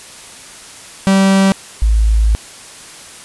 45% pulse / sine tone pair in turn, 193.6 / 54.33 Hz, G3 / A1, -21 / -21 cents, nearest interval octave + minor seventh, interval 2200 cents, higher first, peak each -8 dBFS, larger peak neither, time 1.07-1.52 / 1.82-2.35 s, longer second, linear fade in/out 0 ms, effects white hiss -35 dBFS RMS until 3.24 s + resampled to 24000 Hz

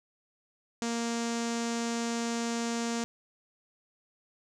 sawtooth tone with low-pass filter, 233.1 Hz, A#3, in tune, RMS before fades -32 dBFS, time 0.82-3.04 s, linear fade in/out 0 ms, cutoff 6800 Hz, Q 3.3, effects none

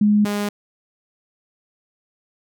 sine / sawtooth tone pair in turn, 208.5 / 205.5 Hz, G#3 / G#3, +7 / -18 cents, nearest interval unison, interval 25 cents, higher first, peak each -12 / -17 dBFS, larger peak first, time 0.01-0.25 / 0.25-0.49 s, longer neither, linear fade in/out 5 ms, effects none

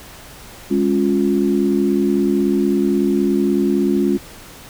sine tone cluster, 205.4 / 276.1 / 352.4 Hz, G#3 / C#4 / F4, -19 / -7 / +16 cents, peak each -18 dBFS, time 0.7-4.18 s, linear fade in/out 20 ms, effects pink hiss -39 dBFS RMS until 4.69 s

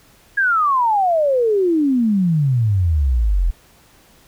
sine exponential sweep, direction down, 1661.2 to 40 Hz, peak -13 dBFS, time 0.37-3.51 s, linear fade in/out 10 ms, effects pink hiss -51 dBFS RMS until 4.27 s

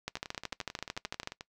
two click trains, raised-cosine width 0.2 ms, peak -17 / -23 dBFS, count 17 / 15, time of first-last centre 0.08-1.274 / 0.17-1.409 s, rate 13.4 / 11.3 Hz, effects noise-tail reverb RT60 0.1 s tail -21 dB re dry

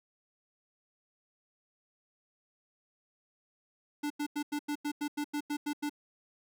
square tone bursts, 293.7 Hz, D4, in tune, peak -32 dBFS, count 12, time 4.03-5.896 s, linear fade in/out 10 ms, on 73 ms, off 90 ms, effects none

